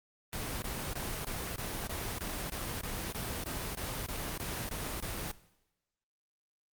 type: noise bursts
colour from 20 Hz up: pink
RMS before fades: -37 dBFS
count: 16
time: 0.33-5.315 s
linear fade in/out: 0 ms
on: 290 ms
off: 23 ms
effects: noise-tail reverb RT60 0.9 s tail -18 dB re dry + Opus 24 kbps